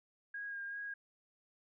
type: tone with vibrato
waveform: sine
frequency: 1628 Hz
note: G#6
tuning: 35 cents flat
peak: -40 dBFS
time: 0.34-0.94 s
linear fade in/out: 5 ms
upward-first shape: sine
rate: 2.6 Hz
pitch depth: 22 cents each way
effects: none